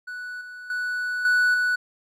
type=tone with level steps; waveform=triangle; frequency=1480 Hz; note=F#6; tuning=in tune; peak=-30 / -35 / -23 / -15 / -18 dBFS; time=0.07-1.76 s; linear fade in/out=10 ms; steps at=0.41 / 0.7 / 1.25 / 1.54 s; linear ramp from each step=2 ms; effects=none